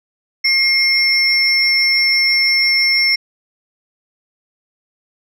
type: tone pair together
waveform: sine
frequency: 2136 / 5403 Hz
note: C7 / E8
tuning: +35 / +42 cents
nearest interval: octave + major third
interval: 1607 cents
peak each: -13 dBFS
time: 0.44-3.16 s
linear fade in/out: 10 ms
effects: tanh soft clip ceiling -5 dBFS